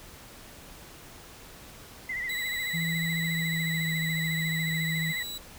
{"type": "tone with vibrato", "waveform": "sine", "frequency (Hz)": 2001, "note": "B6", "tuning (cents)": 22, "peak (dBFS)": -30, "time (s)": [2.09, 5.23], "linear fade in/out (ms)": 5, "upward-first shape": "triangle", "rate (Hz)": 14, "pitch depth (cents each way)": 89}
{"type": "tone", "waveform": "sawtooth", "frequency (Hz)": 3928, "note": "B7", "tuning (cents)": -10, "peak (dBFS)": -32, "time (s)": [2.29, 5.38], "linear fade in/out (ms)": 5}
{"type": "tone with pitch glide", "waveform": "sine", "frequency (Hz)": [165.6, 161.72], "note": ["E3", "E3"], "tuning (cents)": [8, -33], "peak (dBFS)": -29, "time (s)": [2.73, 5.13], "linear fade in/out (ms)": 20, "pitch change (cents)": -41, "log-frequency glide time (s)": [3.27, 3.95]}
{"effects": ["pink hiss -48 dBFS RMS until 5.58 s"]}